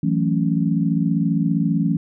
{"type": "chord", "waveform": "sine", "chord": "F# minor seventh", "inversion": "third", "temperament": "equal", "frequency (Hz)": [164.81, 185, 220, 277.2], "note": ["E3", "F#3", "A3", "C#4"], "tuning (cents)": [0, 0, 0, 0], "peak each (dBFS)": [-20, -23, -23, -23], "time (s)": [0.03, 1.97], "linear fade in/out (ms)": 5, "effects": []}